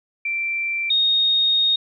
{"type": "tone pair in turn", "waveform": "sine", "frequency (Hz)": [2349, 3718], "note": ["D7", "A#7"], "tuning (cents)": [0, -5], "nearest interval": "minor sixth", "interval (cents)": 795, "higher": "second", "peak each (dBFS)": [-21, -15], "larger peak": "second", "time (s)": [[0.25, 0.9], [0.9, 1.76]], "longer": "second", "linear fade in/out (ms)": 5, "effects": []}